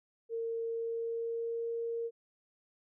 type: tone with pitch glide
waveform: sine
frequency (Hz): 458 to 463.3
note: A#4 to A#4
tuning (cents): -31 to -11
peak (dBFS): -33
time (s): 0.29-2.11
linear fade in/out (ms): 50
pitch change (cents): +20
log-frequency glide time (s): 0.62-1.7
effects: none